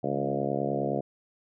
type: harmonic tone with a mistuned harmonic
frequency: 69.8 Hz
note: C#2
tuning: 13 cents sharp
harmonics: 2 / 3 / 4 / 5 / 6 / 7 / 8 / 9 / 10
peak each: -35 / -35 / -35 / -35 / -35 / -35 / -35 / -35 / -35 dBFS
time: 0.03-1.01 s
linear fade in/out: 10 ms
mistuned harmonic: 3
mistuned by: -16 cents
effects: none